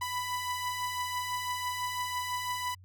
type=beating tone pair; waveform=sawtooth; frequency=987.8 / 993.8 Hz; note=B5 / B5; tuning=0 / +11 cents; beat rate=6 Hz; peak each=-36 / -29 dBFS; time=0.01-2.75 s; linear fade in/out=10 ms; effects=added 92 Hz sine -51 dBFS peak until 2.84 s